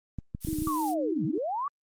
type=clicks; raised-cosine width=5 ms; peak=-21 dBFS; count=8; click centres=0.187 / 0.349 / 0.449 / 0.486 / 0.53 / 0.587 / 0.621 / 0.673 s
type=noise; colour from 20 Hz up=violet; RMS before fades=-35 dBFS; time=0.4-0.95 s; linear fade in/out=50 ms
type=tone with vibrato; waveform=sine; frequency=311.1 Hz; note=D#4; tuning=in tune; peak=-29 dBFS; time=0.47-1.38 s; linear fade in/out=2 ms; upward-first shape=sine; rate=6.6 Hz; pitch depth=38 cents each way
type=linear two-way sweep; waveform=sine; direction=down then up; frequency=1174.7 to 129.7 to 1174.7 Hz; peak=-28 dBFS; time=0.67-1.68 s; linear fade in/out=2 ms; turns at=1.25 s
effects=low-pass 12000 Hz 12 dB/octave + Opus 24 kbps